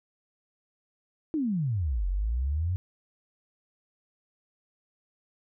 sine exponential two-way sweep, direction down then up, 329.6 to 43.88 to 94.9 Hz, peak -25 dBFS, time 1.34-2.76 s, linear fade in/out 0 ms, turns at 2.07 s, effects none

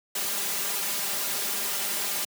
white noise with comb filter, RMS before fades -29 dBFS, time 0.15-2.25 s, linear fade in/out 5 ms, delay 5 ms, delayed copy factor +0.9, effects high-pass 200 Hz 12 dB/octave

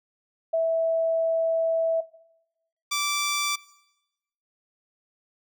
sine / 10% pulse tone pair in turn, 655 / 1167.1 Hz, E5 / D6, -11 / -11 cents, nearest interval minor seventh, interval 1000 cents, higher second, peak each -20 / -16 dBFS, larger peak second, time 0.53-2.01 / 2.91-3.56 s, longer first, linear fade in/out 10 ms, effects noise-tail reverb RT60 0.9 s tail -19 dB re dry

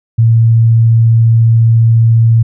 sine tone, 114.3 Hz, A#2, 34 cents flat, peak -4 dBFS, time 0.18-2.43 s, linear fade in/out 10 ms, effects none

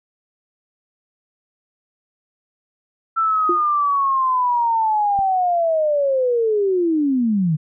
sine linear sweep, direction down, 1338 to 146.83 Hz, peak -15 dBFS, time 3.16-7.57 s, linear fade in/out 20 ms
sine tone with exponential decay, 349.2 Hz, F4, in tune, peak -14 dBFS, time 3.49-3.65 s, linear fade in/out 5 ms, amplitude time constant 33 ms
click, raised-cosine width 5 ms, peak -22 dBFS, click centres 5.19 s
effects none

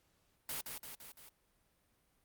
white noise with echo, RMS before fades -40 dBFS, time 0.49-0.61 s, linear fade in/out 2 ms, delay 170 ms, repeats 4, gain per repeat -4 dB, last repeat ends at 1.29 s, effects pink hiss -75 dBFS RMS until 2.24 s + Opus 48 kbps

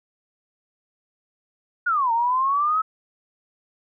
sine exponential two-way sweep, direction down then up, 1480 to 906 to 1303 Hz, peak -18 dBFS, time 1.86-2.82 s, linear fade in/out 10 ms, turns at 2.12 s, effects none

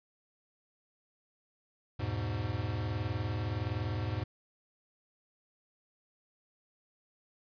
square chord, E major, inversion none, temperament equal, 82.41 / 103.83 / 123.47 Hz, E2 / G#2 / B2, 0 / 0 / 0 cents, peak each -40 / -35 / -39 dBFS, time 1.99-4.24 s, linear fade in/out 10 ms, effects resampled to 11025 Hz + 11-bit

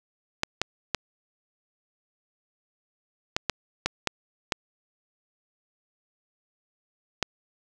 clicks, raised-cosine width 0.2 ms, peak -6 dBFS, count 9, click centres 0.434 / 0.616 / 0.947 / 3.365 / 3.497 / 3.86 / 4.073 / 4.522 / 7.227 s, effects none

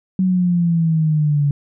sine exponential sweep, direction down, 188.5 to 142 Hz, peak -13 dBFS, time 0.19-1.51 s, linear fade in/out 2 ms, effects none

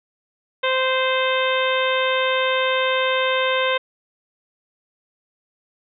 harmonic tone, 520 Hz, C5, 11 cents flat, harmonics 1 / 2 / 3 / 4 / 5 / 6 / 7, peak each -21 / -24 / -26 / -27 / -28 / -29 / -29 dBFS, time 0.63-3.78 s, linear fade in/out 10 ms, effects none

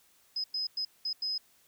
sine tone bursts at uneven times, 5060 Hz, D#8, 28 cents sharp, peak -30 dBFS, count 5, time 0.36-0.44 / 0.54-0.67 / 0.77-0.85 / 1.05-1.13 / 1.22-1.38 s, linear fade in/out 5 ms, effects white hiss -65 dBFS RMS until 1.67 s

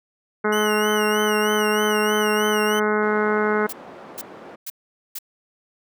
harmonic tone, 211.9 Hz, G#3, 35 cents sharp, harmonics 1 / 2 / 3 / 4 / 5 / 6 / 7 / 8 / 9 / 10, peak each -25 / -21 / -31 / -29 / -30 / -28 / -26 / -36 / -36 / -35 dBFS, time 0.44-3.67 s, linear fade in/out 10 ms
sawtooth tone with vibrato, 2900 Hz, F#7, 35 cents flat, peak -24 dBFS, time 0.52-2.8 s, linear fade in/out 10 ms, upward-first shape sine, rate 3.2 Hz, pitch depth 84 cents each way
white band-pass noise, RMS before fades -41 dBFS, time 3.02-4.56 s, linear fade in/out 10 ms, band 220 to 770 Hz, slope 12 dB/octave
blue noise bursts, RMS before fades -31 dBFS, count 4, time 3.69-5.188 s, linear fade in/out 5 ms, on 37 ms, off 450 ms
effects none

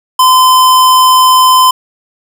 square tone, 1025 Hz, C6, 36 cents flat, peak -4 dBFS, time 0.19-1.71 s, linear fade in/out 5 ms, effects none

